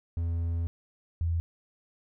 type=tone pair in turn; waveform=triangle / sine; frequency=84.2 / 83.76 Hz; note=E2 / E2; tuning=+37 / +28 cents; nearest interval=unison; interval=9 cents; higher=first; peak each=-25 dBFS; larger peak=neither; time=0.17-0.67 / 1.21-1.4 s; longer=first; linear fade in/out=0 ms; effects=none